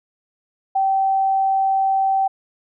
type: tone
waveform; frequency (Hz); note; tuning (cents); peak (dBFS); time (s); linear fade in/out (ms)
sine; 774; G5; -22; -15; 0.75-2.28; 10
effects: none